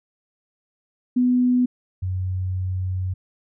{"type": "tone pair in turn", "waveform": "sine", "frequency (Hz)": [248.7, 92.67], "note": ["B3", "F#2"], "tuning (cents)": [12, 3], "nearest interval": "octave + perfect fourth", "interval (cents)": 1709, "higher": "first", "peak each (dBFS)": [-15, -22], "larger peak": "first", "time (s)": [[1.16, 1.66], [2.02, 3.14]], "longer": "second", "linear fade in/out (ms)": 10, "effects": []}